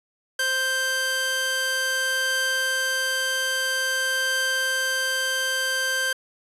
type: tone pair together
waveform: sawtooth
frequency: 523.3 / 1569.4 Hz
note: C5 / G6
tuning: 0 / +2 cents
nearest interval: octave + perfect fifth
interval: 1902 cents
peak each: -28 / -19 dBFS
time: 0.39-6.13 s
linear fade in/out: 5 ms
effects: resampled to 32000 Hz